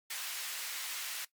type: high-pass noise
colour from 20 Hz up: pink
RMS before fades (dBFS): -40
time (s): 0.1-1.25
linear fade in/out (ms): 5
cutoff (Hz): 1800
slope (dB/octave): 12
effects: noise-tail reverb RT60 0.1 s tail -17 dB re dry + Opus 48 kbps